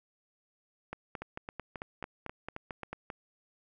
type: two click trains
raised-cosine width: 0.5 ms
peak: -24 / -23 dBFS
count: 8 / 10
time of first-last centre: 1.22-3.102 / 0.93-2.93 s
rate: 3.72 / 4.5 Hz
effects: none